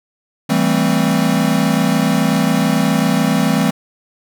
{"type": "chord", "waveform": "square", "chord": "A minor seventh", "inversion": "second", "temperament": "equal with one note detuned", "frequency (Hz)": [164.81, 196, 223.2, 261.6], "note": ["E3", "G3", "A3", "C4"], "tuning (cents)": [0, 0, 25, 0], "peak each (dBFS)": -19, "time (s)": [0.49, 3.71], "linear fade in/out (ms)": 10, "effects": []}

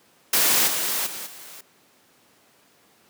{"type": "noise with level steps", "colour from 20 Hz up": "white", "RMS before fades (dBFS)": [-19, -25, -34, -42], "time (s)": [0.33, 1.61], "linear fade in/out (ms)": 5, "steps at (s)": [0.67, 1.06, 1.26], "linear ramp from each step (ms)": 10, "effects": ["pink hiss -58 dBFS RMS until 3.09 s", "high-pass 200 Hz 12 dB/octave"]}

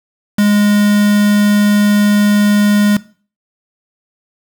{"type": "tone with quantisation", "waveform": "triangle", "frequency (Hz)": 206.7, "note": "G#3", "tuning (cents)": -8, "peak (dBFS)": -6, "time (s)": [0.38, 2.97], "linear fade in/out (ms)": 5, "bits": 3, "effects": ["noise-tail reverb RT60 0.4 s tail -19 dB re dry"]}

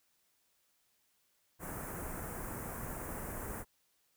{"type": "band-stop noise", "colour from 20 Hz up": "pink", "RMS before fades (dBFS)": -42, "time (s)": [1.59, 3.65], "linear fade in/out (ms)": 50, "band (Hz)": [1800, 8300], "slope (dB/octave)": 24, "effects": ["white hiss -75 dBFS RMS until 4.16 s"]}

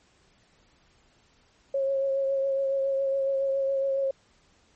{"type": "tone with vibrato", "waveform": "sine", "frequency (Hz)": 544, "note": "C#5", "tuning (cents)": -33, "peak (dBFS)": -23, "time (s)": [1.74, 4.11], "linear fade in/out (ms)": 5, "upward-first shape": "triangle", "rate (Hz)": 7.2, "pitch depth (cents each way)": 24, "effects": ["pink hiss -63 dBFS RMS until 4.75 s", "MP3 32 kbps"]}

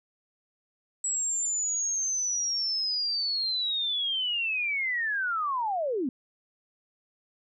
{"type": "linear sweep", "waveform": "sine", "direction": "down", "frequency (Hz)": [7800, 233.1], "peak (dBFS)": -26, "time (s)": [1.04, 6.09], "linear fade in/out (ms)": 2, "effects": []}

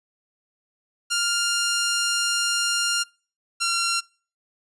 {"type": "tone pair in turn", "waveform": "10% pulse", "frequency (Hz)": [1400, 1374.4], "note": ["F6", "F6"], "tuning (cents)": [4, -28], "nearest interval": "unison", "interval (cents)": 32, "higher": "first", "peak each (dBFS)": -13, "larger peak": "neither", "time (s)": [[1.1, 3.04], [3.6, 4.01]], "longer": "first", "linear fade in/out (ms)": 20, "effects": ["noise-tail reverb RT60 0.4 s tail -25 dB re dry", "resampled to 24000 Hz"]}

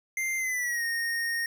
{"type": "tone with pitch glide", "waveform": "square", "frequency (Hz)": [2093, 1853.9], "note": ["C7", "A#6"], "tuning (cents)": [0, -10], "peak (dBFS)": -28, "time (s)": [0.17, 1.46], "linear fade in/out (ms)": 2, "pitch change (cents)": -210, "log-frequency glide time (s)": [0.37, 0.84], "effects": []}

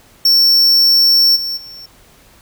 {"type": "tone with level steps", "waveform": "square", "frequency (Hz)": 5440, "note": "F8", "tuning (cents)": -46, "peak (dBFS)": [-8, -19, -32], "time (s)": [0.25, 1.86], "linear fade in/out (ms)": 5, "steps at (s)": [1.35, 1.56], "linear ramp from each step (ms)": 20, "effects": ["pink hiss -47 dBFS RMS until 2.41 s"]}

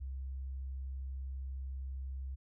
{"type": "tone", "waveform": "sine", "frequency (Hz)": 66.3, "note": "C2", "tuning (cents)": 23, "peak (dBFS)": -38, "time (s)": [0, 2.36], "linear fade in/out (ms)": 20, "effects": []}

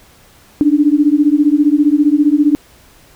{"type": "beating tone pair", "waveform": "sine", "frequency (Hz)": [287.3, 302.3], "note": ["D4", "D#4"], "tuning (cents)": [-38, -50], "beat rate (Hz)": 15, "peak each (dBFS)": -11, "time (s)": [0.61, 2.55], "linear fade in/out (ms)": 0, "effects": ["pink hiss -46 dBFS RMS until 3.15 s"]}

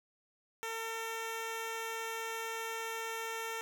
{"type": "tone", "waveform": "10% pulse", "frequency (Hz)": 451.9, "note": "A4", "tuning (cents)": 46, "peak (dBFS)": -29, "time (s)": [0.63, 3.61], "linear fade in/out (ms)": 0, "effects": []}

